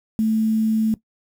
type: tone with quantisation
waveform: sine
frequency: 220 Hz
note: A3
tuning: in tune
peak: -16 dBFS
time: 0.19-0.94 s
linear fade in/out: 0 ms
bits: 7
effects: noise-tail reverb RT60 0.1 s tail -17 dB re dry